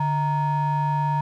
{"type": "ring-modulated tone", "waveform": "triangle", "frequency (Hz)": 392, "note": "G4", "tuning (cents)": 0, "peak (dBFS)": -15, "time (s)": [0, 1.21], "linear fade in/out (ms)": 5, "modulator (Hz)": 539, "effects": []}